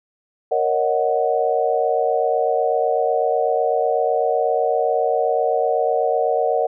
sine chord, D# minor seventh, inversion second, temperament equal, 466.2 / 554.4 / 622.3 / 740 Hz, A#4 / C#5 / D#5 / F#5, 0 / 0 / 0 / 0 cents, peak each -21 / -23 / -22 / -21 dBFS, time 0.51-6.67 s, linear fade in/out 10 ms, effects none

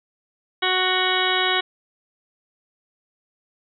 harmonic tone with a mistuned harmonic, 370 Hz, F#4, in tune, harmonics 1 / 2 / 3 / 4 / 5 / 6 / 8 / 9 / 10, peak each -27 / -27 / -27 / -27 / -27 / -27 / -27 / -27 / -27 dBFS, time 0.62-1.61 s, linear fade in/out 10 ms, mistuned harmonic 10, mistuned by +48 cents, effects none

